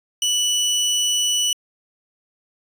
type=tone; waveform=25% pulse; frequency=2960 Hz; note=F#7; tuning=in tune; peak=-14 dBFS; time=0.22-1.53 s; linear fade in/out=2 ms; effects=resampled to 32000 Hz